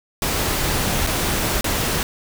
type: noise with dropouts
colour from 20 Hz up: pink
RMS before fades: -21 dBFS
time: 0.22-2.03 s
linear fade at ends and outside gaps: 1 ms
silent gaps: 1.066-1.071 / 1.61-1.643 s
effects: none